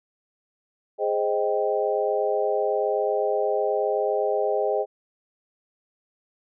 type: chord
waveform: sine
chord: Ab major seventh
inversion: none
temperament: equal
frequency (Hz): 415.3 / 523.3 / 622.3 / 784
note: Ab4 / C5 / Eb5 / G5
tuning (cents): 0 / 0 / 0 / 0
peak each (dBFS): -25 / -27 / -26 / -29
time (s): 0.98-4.86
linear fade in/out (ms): 50
effects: none